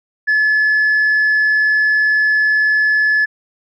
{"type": "tone", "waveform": "sine", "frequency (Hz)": 1719, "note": "A6", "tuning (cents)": -41, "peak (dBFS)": -9, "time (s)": [0.27, 3.26], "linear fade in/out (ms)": 20, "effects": ["tanh soft clip ceiling -9 dBFS"]}